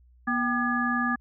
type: harmonic tone with a mistuned harmonic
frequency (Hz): 241.2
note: B3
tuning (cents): -41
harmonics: 1 / 3 / 5 / 7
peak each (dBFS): -27 / -34 / -29 / -28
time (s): 0.27-1.16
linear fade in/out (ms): 10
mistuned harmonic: 3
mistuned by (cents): +130
effects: added 61 Hz sine -54 dBFS peak until 1.2 s